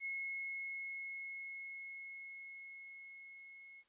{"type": "tone with level ramp", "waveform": "sine", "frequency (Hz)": 2174, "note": "C#7", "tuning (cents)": -34, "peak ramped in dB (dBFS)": [-38, -54], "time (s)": [0, 3.84], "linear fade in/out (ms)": 50, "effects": ["white hiss -75 dBFS RMS until 3.88 s", "resampled to 8000 Hz"]}